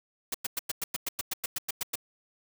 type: noise bursts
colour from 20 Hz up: white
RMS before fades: -31 dBFS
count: 14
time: 0.32-1.956 s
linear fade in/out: 5 ms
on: 24 ms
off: 100 ms
effects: none